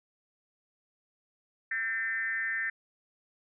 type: tone with frequency modulation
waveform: sine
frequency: 1810 Hz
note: A6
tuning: 48 cents sharp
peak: -29 dBFS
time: 1.71-2.7 s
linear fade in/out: 5 ms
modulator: 227 Hz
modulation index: 0.92
effects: none